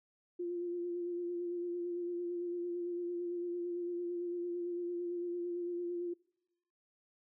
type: tone with vibrato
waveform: sine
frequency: 349.2 Hz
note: F4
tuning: in tune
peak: -35 dBFS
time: 0.39-6.14 s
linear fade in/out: 10 ms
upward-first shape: sine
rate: 8.9 Hz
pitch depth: 24 cents each way
effects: noise-tail reverb RT60 1.0 s tail -26 dB re dry